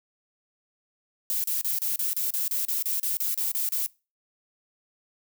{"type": "noise bursts", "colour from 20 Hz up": "violet", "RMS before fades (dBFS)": -27, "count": 15, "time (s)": [1.3, 3.862], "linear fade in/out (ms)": 0, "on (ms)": 140, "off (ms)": 33, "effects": ["noise-tail reverb RT60 0.3 s tail -23 dB re dry"]}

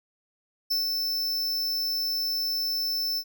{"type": "tone with ADSR envelope", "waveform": "square", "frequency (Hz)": 5300, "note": "E8", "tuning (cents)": 9, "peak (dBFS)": -23, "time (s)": [0.7, 3.24], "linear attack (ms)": 13, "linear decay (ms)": 140, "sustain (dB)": -3, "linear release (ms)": 63, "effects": []}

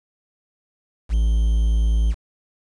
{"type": "tone with quantisation", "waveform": "triangle", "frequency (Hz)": 55, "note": "A1", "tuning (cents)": 0, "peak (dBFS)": -13, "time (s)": [1.09, 2.15], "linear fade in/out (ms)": 50, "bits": 7, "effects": ["resampled to 22050 Hz"]}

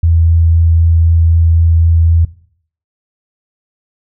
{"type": "tone with vibrato", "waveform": "sine", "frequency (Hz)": 82.8, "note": "E2", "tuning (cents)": 8, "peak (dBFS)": -6, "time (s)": [0.03, 2.25], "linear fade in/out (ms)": 5, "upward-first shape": "triangle", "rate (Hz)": 3.9, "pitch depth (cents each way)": 11, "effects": ["noise-tail reverb RT60 0.6 s tail -19 dB re dry"]}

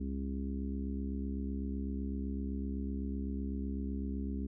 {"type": "harmonic tone", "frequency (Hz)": 67.9, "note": "C#2", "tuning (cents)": -35, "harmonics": [1, 3, 4, 5, 6], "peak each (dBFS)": [-37, -39, -41, -50, -50], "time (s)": [0, 4.47], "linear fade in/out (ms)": 10, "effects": []}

